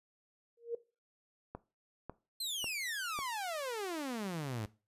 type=tone with exponential growth; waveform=sine; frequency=468.1 Hz; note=A#4; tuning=7 cents sharp; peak=-30 dBFS; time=0.57-0.75 s; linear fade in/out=5 ms; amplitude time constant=38 ms
type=click train; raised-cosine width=1 ms; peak=-28 dBFS; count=4; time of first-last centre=1.55-3.189 s; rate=1.83 Hz
type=exponential sweep; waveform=sawtooth; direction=down; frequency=4241 to 101.2 Hz; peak=-33 dBFS; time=2.4-4.66 s; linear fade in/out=5 ms
effects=noise-tail reverb RT60 0.3 s tail -18 dB re dry + resampled to 32000 Hz